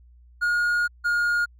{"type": "tone pair in turn", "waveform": "triangle", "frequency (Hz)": [1433, 1425.9], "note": ["F6", "F6"], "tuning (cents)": [44, 36], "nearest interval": "unison", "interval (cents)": 8, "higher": "first", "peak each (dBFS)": -18, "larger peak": "neither", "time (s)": [[0.41, 0.88], [1.04, 1.46]], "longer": "first", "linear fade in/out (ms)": 20, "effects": ["added 60 Hz sine -49 dBFS peak until 1.59 s"]}